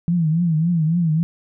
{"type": "tone with vibrato", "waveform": "sine", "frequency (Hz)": 164.81, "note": "E3", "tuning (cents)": 0, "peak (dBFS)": -15, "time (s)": [0.08, 1.23], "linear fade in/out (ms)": 0, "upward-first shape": "triangle", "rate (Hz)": 3.6, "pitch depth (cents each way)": 140, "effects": []}